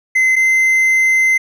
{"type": "tone pair in turn", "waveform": "triangle", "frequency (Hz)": [2055, 2067], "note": ["C7", "C7"], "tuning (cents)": [-32, -22], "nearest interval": "unison", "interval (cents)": 10, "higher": "second", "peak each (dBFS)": -8, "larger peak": "neither", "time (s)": [[0.15, 0.36], [0.36, 1.38]], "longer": "second", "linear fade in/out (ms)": 10, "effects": []}